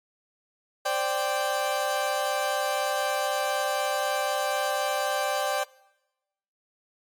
30% pulse chord, C suspended second, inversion none, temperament equal, 523.3 / 587.3 / 784 Hz, C5 / D5 / G5, 0 / 0 / 0 cents, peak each -30 / -26 / -26 dBFS, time 0.85-5.64 s, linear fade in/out 10 ms, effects noise-tail reverb RT60 1.0 s tail -23 dB re dry + AAC 64 kbps

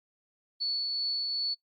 sine tone with tremolo, 4435 Hz, C#8, in tune, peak -27 dBFS, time 0.6-1.55 s, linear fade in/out 20 ms, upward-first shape triangle, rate 2.6 Hz, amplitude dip 25%, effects noise-tail reverb RT60 0.1 s tail -23 dB re dry + Opus 48 kbps

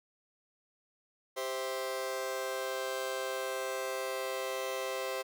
sawtooth chord, C major, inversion second, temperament just, 392.4 / 523.3 / 654.1 Hz, G4 / C5 / E5, +2 / 0 / -14 cents, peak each -36 / -32 / -38 dBFS, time 1.36-5.23 s, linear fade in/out 20 ms, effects none

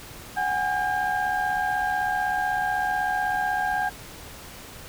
sine tone cluster, 743 / 819 / 1606 Hz, F#5 / G#5 / G6, +7 / -24 / +41 cents, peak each -26 dBFS, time 0.36-3.9 s, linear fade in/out 20 ms, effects tanh soft clip ceiling -16 dBFS + pink hiss -42 dBFS RMS until 4.88 s

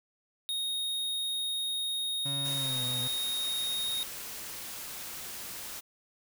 square tone, 3729 Hz, A#7, in tune, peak -31 dBFS, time 0.49-4.03 s, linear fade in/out 0 ms
35% pulse tone with pitch glide, 140 to 125.45 Hz, C#3 to B2, +18 to +28 cents, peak -35 dBFS, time 2.25-3.08 s, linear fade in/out 10 ms, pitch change -190 cents, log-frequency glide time 2.53-2.8 s
white noise, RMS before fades -41 dBFS, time 2.44-5.81 s, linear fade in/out 20 ms
effects none

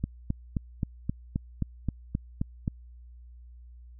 click train, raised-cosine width 5 ms, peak -15 dBFS, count 11, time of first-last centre 0.04-2.679 s, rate 3.79 Hz, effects added 60 Hz sine -46 dBFS peak until 3.99 s

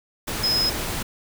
sine tone in noise, 5110 Hz, D#8, 45 cents sharp, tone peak -19 dBFS, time 0.43-0.7 s, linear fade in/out 10 ms, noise pink, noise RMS -28 dBFS, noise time 0.27-1.03 s, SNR +6 dB, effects none

